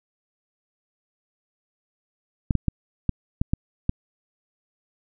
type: clicks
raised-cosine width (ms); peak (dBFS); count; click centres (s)
5; -8; 7; 2.508 / 2.553 / 2.683 / 3.093 / 3.415 / 3.535 / 3.894
effects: none